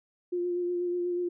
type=tone with vibrato; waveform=sine; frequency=353 Hz; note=F4; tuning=19 cents sharp; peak=-27 dBFS; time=0.32-1.29 s; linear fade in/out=10 ms; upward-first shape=sine; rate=8.2 Hz; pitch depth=19 cents each way; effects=none